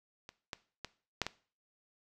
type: clicks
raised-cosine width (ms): 0.2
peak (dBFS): -29 / -21 / -22 / -13 / -18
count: 5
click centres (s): 0.291 / 0.532 / 0.847 / 1.217 / 1.266
effects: noise-tail reverb RT60 0.4 s tail -18 dB re dry